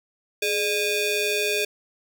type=ring-modulated tone; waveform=sawtooth; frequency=1021 Hz; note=C6; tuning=43 cents flat; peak=-15 dBFS; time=0.42-1.65 s; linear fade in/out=5 ms; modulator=1440 Hz; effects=none